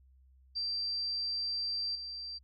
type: tone with level steps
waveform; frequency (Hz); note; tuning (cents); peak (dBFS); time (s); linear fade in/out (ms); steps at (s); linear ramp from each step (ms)
sine; 4699; D8; 0; -32 / -39; 0.55-2.39; 20; 1.95; 5
effects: added 65 Hz sine -59 dBFS peak until 2.43 s + AAC 48 kbps